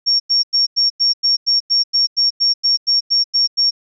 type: tone bursts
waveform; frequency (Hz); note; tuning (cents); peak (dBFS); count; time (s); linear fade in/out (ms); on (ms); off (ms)
sine; 5520; F8; -21; -11; 16; 0.06-3.71; 20; 140; 94
effects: none